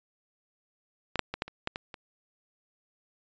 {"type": "clicks", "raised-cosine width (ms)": 0.3, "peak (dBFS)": [-14, -7, -17, -13, -26, -13, -18, -25], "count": 8, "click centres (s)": [1.157, 1.193, 1.34, 1.421, 1.48, 1.674, 1.759, 1.942], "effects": ["resampled to 16000 Hz"]}